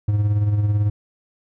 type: tone with tremolo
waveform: triangle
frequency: 103.83 Hz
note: G#2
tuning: in tune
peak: -12 dBFS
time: 0.08-0.9 s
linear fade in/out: 5 ms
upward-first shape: sine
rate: 18 Hz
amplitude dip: 45%
effects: none